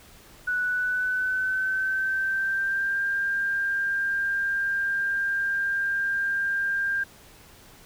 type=tone with pitch glide; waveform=sine; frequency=1480 to 1595.4 Hz; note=F#6 to G6; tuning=0 to +30 cents; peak=-23 dBFS; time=0.47-7.04 s; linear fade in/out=10 ms; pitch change=+130 cents; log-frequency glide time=0.62-3.04 s; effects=pink hiss -51 dBFS RMS until 7.85 s